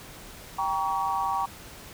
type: chord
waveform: sine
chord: G diminished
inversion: none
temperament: just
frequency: 784 / 940.8 / 1128.9 Hz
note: G5 / Bb5 / Db6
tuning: 0 / +16 / +31 cents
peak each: -29 dBFS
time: 0.58-1.46 s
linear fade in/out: 10 ms
effects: pink hiss -45 dBFS RMS until 1.93 s